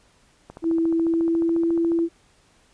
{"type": "click train", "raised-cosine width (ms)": 1, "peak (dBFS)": -24, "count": 22, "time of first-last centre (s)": [0.5, 1.989], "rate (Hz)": 14.1}
{"type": "tone with pitch glide", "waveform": "sine", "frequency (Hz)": [329.6, 334.6], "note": ["E4", "E4"], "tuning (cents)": [0, 26], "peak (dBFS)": -18, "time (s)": [0.62, 2.09], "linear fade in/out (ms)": 50, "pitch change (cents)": 26, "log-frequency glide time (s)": [0.88, 1.74]}
{"effects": ["pink hiss -59 dBFS RMS until 2.73 s", "resampled to 22050 Hz"]}